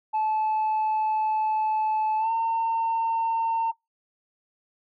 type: tone with pitch glide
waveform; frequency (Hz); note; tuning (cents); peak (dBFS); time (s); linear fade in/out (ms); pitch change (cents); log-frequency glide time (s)
sine; 867 to 908.5; A5 to A#5; -26 to -45; -20; 0.13-3.72; 20; +81; 2.18-2.31
effects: noise-tail reverb RT60 0.2 s tail -24 dB re dry + tanh soft clip ceiling -20 dBFS